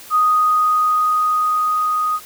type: tone with level ramp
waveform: sine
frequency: 1244.5 Hz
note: D#6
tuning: in tune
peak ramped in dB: -11 to -16 dBFS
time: 0.1-2.2 s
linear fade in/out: 50 ms
effects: white hiss -39 dBFS RMS until 2.25 s